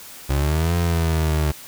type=linear two-way sweep; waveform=30% pulse; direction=up then down; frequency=66.4 to 86.7 to 74.6 Hz; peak=-15 dBFS; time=0.29-1.52 s; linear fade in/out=10 ms; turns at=0.75 s; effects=white hiss -40 dBFS RMS until 1.67 s